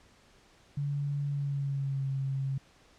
sine tone with pitch glide, 142.9 to 135.5 Hz, D3 to C#3, -47 to -39 cents, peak -29 dBFS, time 0.77-2.58 s, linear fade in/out 5 ms, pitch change -92 cents, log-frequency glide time 1.28-2.08 s, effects pink hiss -61 dBFS RMS until 2.98 s + low-pass 7000 Hz 12 dB/octave

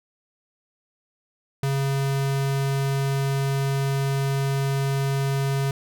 square tone, 137.3 Hz, C#3, 16 cents flat, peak -22 dBFS, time 1.63-5.71 s, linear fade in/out 2 ms, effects none

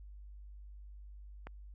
click, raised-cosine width 0.5 ms, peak -30 dBFS, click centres 1.47 s, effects added 50 Hz sine -48 dBFS peak until 1.74 s

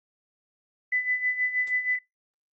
sine tone with tremolo, 2000 Hz, B6, 21 cents sharp, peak -21 dBFS, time 0.92-1.99 s, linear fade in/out 5 ms, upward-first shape sine, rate 6.3 Hz, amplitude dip 70%
white noise with exponential decay, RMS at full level -41 dBFS, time 1.67-1.76 s, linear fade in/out 1 ms, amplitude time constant 18 ms
effects noise-tail reverb RT60 0.2 s tail -25 dB re dry + Opus 24 kbps

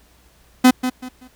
45% pulse tone with echo, 253.7 Hz, B3, 47 cents sharp, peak -7 dBFS, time 0.64-0.71 s, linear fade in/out 10 ms, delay 190 ms, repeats 3, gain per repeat -11 dB, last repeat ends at 1.28 s, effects added 60 Hz sine -55 dBFS peak until 1.35 s + pink hiss -55 dBFS RMS until 1.35 s

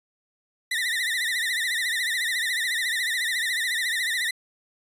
30% pulse tone with vibrato, 1900 Hz, A#6, 33 cents sharp, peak -21 dBFS, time 0.71-4.31 s, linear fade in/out 5 ms, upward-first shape triangle, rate 14 Hz, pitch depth 140 cents each way, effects resampled to 32000 Hz

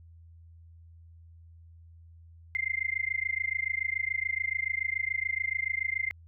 sine tone with amplitude modulation, 2093 Hz, C7, in tune, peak -24 dBFS, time 2.55-6.11 s, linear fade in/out 0 ms, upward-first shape sine, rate 27 Hz, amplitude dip 100%, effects added 83 Hz sine -50 dBFS peak until 6.27 s

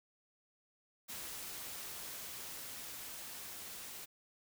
white noise with level ramp, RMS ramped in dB -45 to -48 dBFS, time 1.08-4.06 s, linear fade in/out 20 ms, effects none

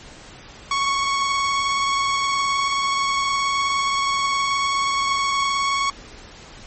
sawtooth tone with vibrato, 1108.7 Hz, C#6, in tune, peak -15 dBFS, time 0.71-5.9 s, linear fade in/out 2 ms, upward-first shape triangle, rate 19 Hz, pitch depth 19 cents each way, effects pink hiss -42 dBFS RMS until 6.66 s + MP3 32 kbps

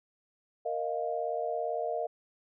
sine chord, Bb suspended fourth, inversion none, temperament just, 466.2 / 621.6 / 699.2 Hz, Bb4 / Eb5 / F5, 0 / -2 / +2 cents, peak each -35 / -34 / -34 dBFS, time 0.65-2.07 s, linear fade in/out 10 ms, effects none

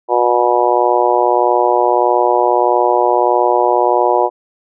harmonic tone, 121.6 Hz, B2, 26 cents flat, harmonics 3 / 4 / 5 / 6 / 7 / 8, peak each -17 / -17 / -17 / -17 / -17 / -17 dBFS, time 0.08-4.3 s, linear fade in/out 50 ms, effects none

